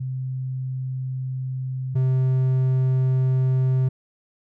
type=tone pair in turn; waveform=sine / triangle; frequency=130 / 130 Hz; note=C3 / C3; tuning=-11 / -11 cents; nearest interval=unison; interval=0 cents; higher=neither; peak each=-25 / -15 dBFS; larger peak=second; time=0-1.95 / 1.95-3.89 s; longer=first; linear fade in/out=10 ms; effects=none